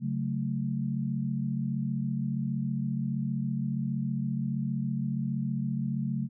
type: chord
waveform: sine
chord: F# minor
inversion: second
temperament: equal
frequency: 138.59 / 185 / 220 Hz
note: C#3 / F#3 / A3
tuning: 0 / 0 / 0 cents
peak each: -31 / -34 / -32 dBFS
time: 0-6.29 s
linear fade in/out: 50 ms
effects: none